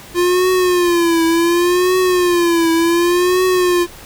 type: tone with vibrato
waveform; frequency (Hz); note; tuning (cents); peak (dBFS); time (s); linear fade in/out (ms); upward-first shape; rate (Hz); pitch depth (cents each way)
square; 349.2; F4; 0; -12; 0.14-3.87; 50; triangle; 0.68; 110
effects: pink hiss -37 dBFS RMS until 4.05 s